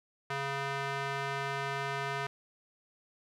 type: tone with band-pass filter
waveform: square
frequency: 138.59 Hz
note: C#3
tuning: in tune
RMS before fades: -35 dBFS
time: 0.3-2.27 s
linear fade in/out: 5 ms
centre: 1500 Hz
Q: 0.91
effects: none